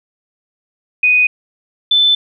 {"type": "tone pair in turn", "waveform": "sine", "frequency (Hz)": [2489, 3520], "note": ["D#7", "A7"], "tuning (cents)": [0, 0], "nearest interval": "tritone", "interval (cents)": 600, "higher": "second", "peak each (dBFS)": -8, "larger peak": "neither", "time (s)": [[1.03, 1.27], [1.91, 2.15]], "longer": "neither", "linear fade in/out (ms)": 5, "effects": []}